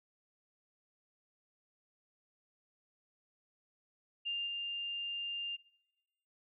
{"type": "tone with level steps", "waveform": "sine", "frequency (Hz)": 2800, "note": "F7", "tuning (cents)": 4, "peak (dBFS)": [-34, -36], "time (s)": [4.25, 5.57], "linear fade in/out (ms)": 20, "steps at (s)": 4.46, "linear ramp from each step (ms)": 20, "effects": ["noise-tail reverb RT60 0.9 s tail -21 dB re dry"]}